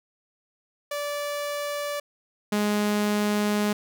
sawtooth tone pair in turn, 581 / 208.2 Hz, D5 / G#3, -19 / +5 cents, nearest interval octave + tritone, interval 1776 cents, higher first, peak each -24 / -18 dBFS, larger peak second, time 0.91-2 / 2.52-3.73 s, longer second, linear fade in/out 5 ms, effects none

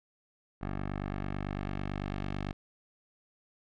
10% pulse tone with low-pass filter sweep, 49 Hz, G1, in tune, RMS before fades -36 dBFS, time 0.61-2.53 s, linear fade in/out 10 ms, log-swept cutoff 1700 to 3400 Hz, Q 1, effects none

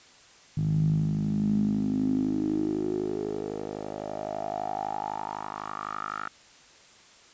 10% pulse tone with band-pass filter sweep, 51.91 Hz, G#1, in tune, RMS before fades -29 dBFS, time 0.57-6.28 s, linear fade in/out 5 ms, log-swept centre 140 to 1400 Hz, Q 7, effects white hiss -54 dBFS RMS until 7.33 s + resampled to 16000 Hz

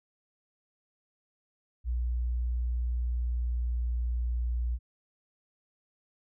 sine tone with pitch glide, 60.2 to 59.78 Hz, B1 to A#1, -44 to +44 cents, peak -27 dBFS, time 1.84-4.79 s, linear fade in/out 50 ms, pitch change -12 cents, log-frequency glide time 2.89-3.82 s, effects none

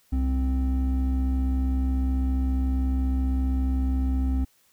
triangle tone pair together, 65.4 / 261.6 Hz, C2 / C4, 0 / 0 cents, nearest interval 2 octaves, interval 2400 cents, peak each -20 / -27 dBFS, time 0.12-4.45 s, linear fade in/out 10 ms, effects white hiss -63 dBFS RMS until 4.72 s

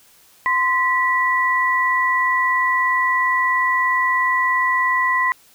sine tone pair together, 1033 / 1950 Hz, C6 / B6, -22 / -23 cents, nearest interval major seventh, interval 1099 cents, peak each -18 dBFS, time 0.46-5.32 s, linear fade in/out 0 ms, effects white hiss -52 dBFS RMS until 5.54 s

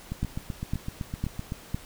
two click trains, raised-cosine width 5 ms, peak -19 / -15 dBFS, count 12 / 4, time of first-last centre 0.12-1.521 / 0.23-1.745 s, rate 7.85 / 1.98 Hz, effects pink hiss -48 dBFS RMS until 1.85 s

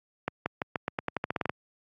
accelerating click train, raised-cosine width 0.5 ms, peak -13 dBFS, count 14, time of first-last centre 0.28-1.495 s, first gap 180 ms, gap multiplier 0.88, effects high-pass 100 Hz 12 dB/octave + AAC 64 kbps

